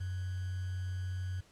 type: tone with sample-and-hold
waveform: sine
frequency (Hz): 92.3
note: F#2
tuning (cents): -4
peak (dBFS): -34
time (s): 0-1.41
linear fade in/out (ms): 10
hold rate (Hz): 1575
effects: pink hiss -63 dBFS RMS until 1.51 s + low-pass 9000 Hz 12 dB/octave